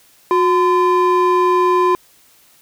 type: ring-modulated tone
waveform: triangle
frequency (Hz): 692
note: F5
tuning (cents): -16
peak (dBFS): -6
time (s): 0.31-1.95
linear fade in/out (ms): 0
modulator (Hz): 329
effects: white hiss -51 dBFS RMS until 2.61 s